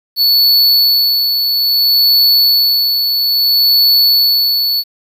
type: tone with tremolo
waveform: square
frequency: 4436 Hz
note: C#8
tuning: in tune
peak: -7 dBFS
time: 0.16-4.84 s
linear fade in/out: 50 ms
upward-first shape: sine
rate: 0.6 Hz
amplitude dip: 45%
effects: 7-bit